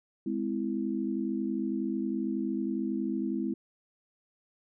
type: chord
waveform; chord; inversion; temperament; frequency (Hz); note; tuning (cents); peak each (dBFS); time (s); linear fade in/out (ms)
sine; Ab augmented; none; equal with one note detuned; 207.7 / 257 / 329.6; Ab3 / C4 / E4; 0 / -31 / 0; -33; 0.26-3.54; 5
effects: none